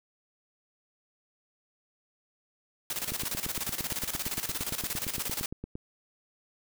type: noise with tremolo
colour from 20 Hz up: white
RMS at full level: -32 dBFS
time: 2.9-5.46 s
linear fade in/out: 2 ms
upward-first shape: square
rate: 17 Hz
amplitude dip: 70%
type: click train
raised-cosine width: 3 ms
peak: -24 dBFS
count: 24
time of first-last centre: 3.12-5.755 s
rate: 8.73 Hz
effects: none